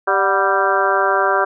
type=harmonic tone with a mistuned harmonic; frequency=196 Hz; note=G3; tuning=in tune; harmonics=2 / 3 / 4 / 5 / 6 / 7 / 8; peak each=-21 / -21 / -21 / -21 / -21 / -21 / -21 dBFS; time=0.07-1.45 s; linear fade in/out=10 ms; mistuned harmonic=4; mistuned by=-76 cents; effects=none